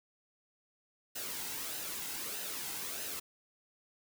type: noise with flanger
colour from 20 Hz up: white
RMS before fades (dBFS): -40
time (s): 1.15-3.2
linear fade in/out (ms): 10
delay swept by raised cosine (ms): 0.88 to 1.75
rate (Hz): 1.6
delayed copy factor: -0.5
effects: none